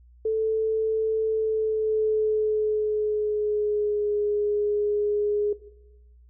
sine tone with pitch glide, 440 to 415.3 Hz, A4 to G#4, 0 to 0 cents, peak -21 dBFS, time 0.25-5.53 s, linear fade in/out 5 ms, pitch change -100 cents, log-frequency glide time 1.25-4.14 s, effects noise-tail reverb RT60 1.0 s tail -17 dB re dry + added 60 Hz sine -50 dBFS peak until 6.29 s

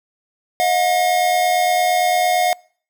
square tone pair together, 630 / 718.8 Hz, D#5 / F5, +21 / +50 cents, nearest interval major second, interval 229 cents, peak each -23 / -16 dBFS, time 0.6-2.53 s, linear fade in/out 0 ms, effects noise-tail reverb RT60 0.5 s tail -26 dB re dry

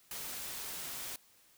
white noise, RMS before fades -42 dBFS, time 0.11-1.16 s, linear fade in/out 2 ms, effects white hiss -65 dBFS RMS until 1.57 s

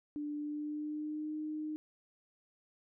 sine tone with pitch glide, 295.3 to 306.8 Hz, D4 to D#4, +10 to -24 cents, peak -36 dBFS, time 0.16-1.76 s, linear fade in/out 0 ms, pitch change +66 cents, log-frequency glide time 0.35-1.36 s, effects none

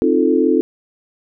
sine chord, F dominant seventh, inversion second, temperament equal with one note detuned, 264.2 / 311.1 / 349.2 / 440 Hz, C4 / Eb4 / F4 / A4, +17 / 0 / 0 / 0 cents, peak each -17 dBFS, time 0.02-0.61 s, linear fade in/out 0 ms, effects none

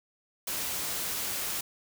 white noise, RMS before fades -33 dBFS, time 0.47-1.61 s, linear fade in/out 5 ms, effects none

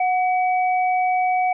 sine tone pair together, 735.4 / 2280 Hz, F#5 / C#7, -11 / +48 cents, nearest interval octave + minor sixth, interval 1959 cents, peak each -17 / -27 dBFS, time 0-1.53 s, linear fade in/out 5 ms, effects none

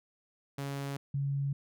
sawtooth / sine tone pair in turn, 139.5 / 139.5 Hz, C#3 / C#3, +11 / +11 cents, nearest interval unison, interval 0 cents, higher neither, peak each -31 / -29 dBFS, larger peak second, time 0.58-0.97 / 1.14-1.53 s, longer neither, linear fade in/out 5 ms, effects none

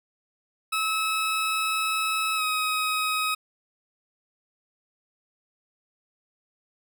20% pulse tone with pitch glide, 1295 to 1264 Hz, E6 to D#6, -31 to +27 cents, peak -19 dBFS, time 0.72-3.35 s, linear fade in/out 10 ms, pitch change -42 cents, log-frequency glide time 2.36-2.42 s, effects none

